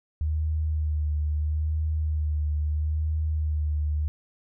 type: tone with vibrato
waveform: sine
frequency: 76.5 Hz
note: D#2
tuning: 29 cents flat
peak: -23 dBFS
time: 0.21-4.08 s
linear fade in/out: 0 ms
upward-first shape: sine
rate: 0.76 Hz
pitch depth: 32 cents each way
effects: none